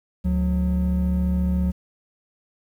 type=tone pair together; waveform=triangle; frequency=72.13 / 181.9 Hz; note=D2 / F#3; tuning=-31 / -29 cents; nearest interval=octave + major third; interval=1602 cents; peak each=-19 dBFS; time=0.24-1.72 s; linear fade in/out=20 ms; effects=tanh soft clip ceiling -11 dBFS + 9-bit